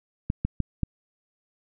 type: clicks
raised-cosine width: 5 ms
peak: -12 dBFS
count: 4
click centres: 0.301 / 0.45 / 0.603 / 0.833 s
effects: none